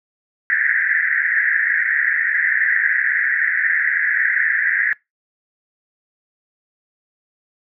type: band-pass noise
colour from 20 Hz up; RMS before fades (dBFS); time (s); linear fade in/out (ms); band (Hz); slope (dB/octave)
pink; -18; 0.5-4.93; 0; 1600 to 2000; 96
effects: noise-tail reverb RT60 0.2 s tail -24 dB re dry